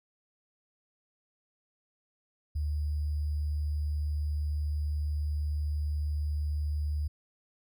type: tone with sample-and-hold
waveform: sine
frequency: 74.5 Hz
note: D2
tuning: 25 cents sharp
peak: -28 dBFS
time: 2.55-7.08 s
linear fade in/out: 10 ms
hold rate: 4900 Hz
effects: none